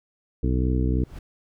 harmonic tone, 62.9 Hz, B1, 32 cents sharp, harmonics 1 / 2 / 3 / 4 / 5 / 6 / 7, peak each -22 / -26 / -32 / -29 / -30 / -38 / -34 dBFS, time 0.43-1.04 s, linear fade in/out 5 ms
brown noise with exponential growth, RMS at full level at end -34 dBFS, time 0.82-1.19 s, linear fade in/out 5 ms, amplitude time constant 79 ms
effects none

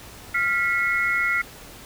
sine tone cluster, 1388 / 1963 / 2173 Hz, F6 / B6 / C#7, -11 / -11 / -35 cents, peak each -24 dBFS, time 0.34-1.42 s, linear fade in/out 10 ms, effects pink hiss -43 dBFS RMS until 1.85 s

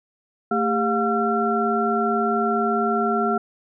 sine tone cluster, 223.9 / 401.7 / 712 / 1359 Hz, A3 / G4 / F5 / F6, +30 / +42 / +33 / -48 cents, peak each -24 dBFS, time 0.51-3.38 s, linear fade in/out 5 ms, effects none

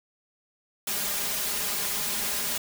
white noise with comb filter, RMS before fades -29 dBFS, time 0.87-2.58 s, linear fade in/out 5 ms, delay 4.9 ms, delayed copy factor +1, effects none

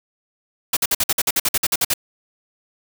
white noise bursts, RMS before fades -18 dBFS, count 14, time 0.73-1.938 s, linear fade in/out 5 ms, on 38 ms, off 52 ms, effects none

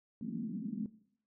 white band-pass noise, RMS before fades -39 dBFS, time 0.21-0.86 s, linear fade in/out 2 ms, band 180 to 250 Hz, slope 48 dB/octave, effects noise-tail reverb RT60 0.6 s tail -17 dB re dry

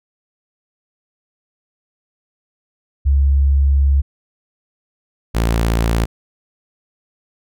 sine / sawtooth tone pair in turn, 69.3 / 56.72 Hz, C#2 / A#1, 0 / -47 cents, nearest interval minor third, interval 347 cents, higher first, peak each -10 dBFS, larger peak neither, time 3.05-4.02 / 5.34-6.06 s, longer first, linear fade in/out 20 ms, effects none

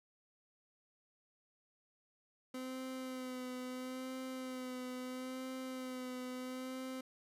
30% pulse tone with vibrato, 256.2 Hz, C4, 36 cents flat, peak -39 dBFS, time 2.54-7.01 s, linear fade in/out 5 ms, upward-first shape sine, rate 0.75 Hz, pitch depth 26 cents each way, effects resampled to 32000 Hz + 13-bit

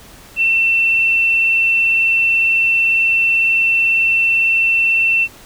sine tone, 2691 Hz, E7, 35 cents sharp, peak -11 dBFS, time 0.36-5.28 s, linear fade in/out 50 ms, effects pink hiss -41 dBFS RMS until 5.45 s

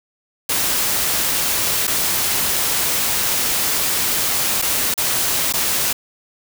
white noise with dropouts, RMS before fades -19 dBFS, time 0.49-5.93 s, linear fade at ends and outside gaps 5 ms, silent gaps 1.871-1.876 / 4.617-4.622 / 4.941-4.977 / 5.526-5.536 s, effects none

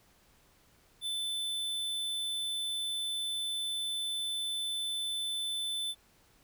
square tone, 3520 Hz, A7, in tune, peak -33 dBFS, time 1.01-5.95 s, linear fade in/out 50 ms, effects pink hiss -65 dBFS RMS until 6.43 s

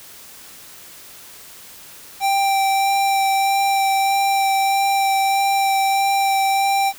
square tone with vibrato, 784 Hz, G5, in tune, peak -16 dBFS, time 2.2-6.93 s, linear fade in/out 50 ms, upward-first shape sine, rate 1.6 Hz, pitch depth 10 cents each way, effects white hiss -41 dBFS RMS until 6.98 s

